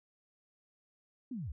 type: linear sweep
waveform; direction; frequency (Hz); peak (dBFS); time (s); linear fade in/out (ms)
sine; down; 272.4 to 51.2; -37; 1.31-1.52; 5
effects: none